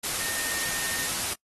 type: tone in noise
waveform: sine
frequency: 1833 Hz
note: A#6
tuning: 30 cents flat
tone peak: -36 dBFS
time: 0.2-1.08 s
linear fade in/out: 10 ms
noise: white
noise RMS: -29 dBFS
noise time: 0.03-1.34 s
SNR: -10 dB
effects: noise-tail reverb RT60 0.1 s tail -23 dB re dry + AAC 32 kbps